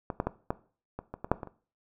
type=clicks; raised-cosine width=1 ms; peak=-18 / -13 / -14 / -14 / -22 / -23 / -21 / -8 / -22 / -30 dBFS; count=10; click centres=0.102 / 0.201 / 0.27 / 0.505 / 0.99 / 1.14 / 1.245 / 1.316 / 1.432 / 1.473 s; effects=noise-tail reverb RT60 0.4 s tail -17 dB re dry

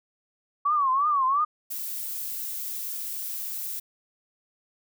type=tone with vibrato; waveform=sine; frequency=1123 Hz; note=C#6; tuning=22 cents sharp; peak=-20 dBFS; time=0.65-1.45 s; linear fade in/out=10 ms; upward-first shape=triangle; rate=2.9 Hz; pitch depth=170 cents each way
type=noise; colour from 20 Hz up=violet; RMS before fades=-33 dBFS; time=1.7-3.8 s; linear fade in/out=10 ms
effects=none

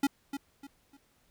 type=tone with echo; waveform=square; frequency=278.8 Hz; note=C#4; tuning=10 cents sharp; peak=-24 dBFS; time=0.03-0.07 s; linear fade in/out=5 ms; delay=300 ms; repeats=3; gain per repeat=-10 dB; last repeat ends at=0.97 s; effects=pink hiss -69 dBFS RMS until 1.3 s

